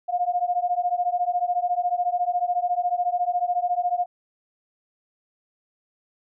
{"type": "beating tone pair", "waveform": "sine", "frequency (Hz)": [705, 719], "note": ["F5", "F#5"], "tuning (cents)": [16, -50], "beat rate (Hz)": 14, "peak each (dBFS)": [-24, -24], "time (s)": [0.08, 4.06], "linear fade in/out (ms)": 20, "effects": []}